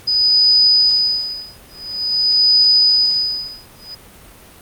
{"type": "tone with tremolo", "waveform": "sine", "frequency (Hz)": 4978, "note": "D#8", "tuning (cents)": 0, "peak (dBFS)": -8, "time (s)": [0.07, 3.95], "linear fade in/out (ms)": 10, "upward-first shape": "sine", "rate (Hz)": 0.48, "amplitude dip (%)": 100, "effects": ["pink hiss -42 dBFS RMS until 4.61 s", "Opus 48 kbps"]}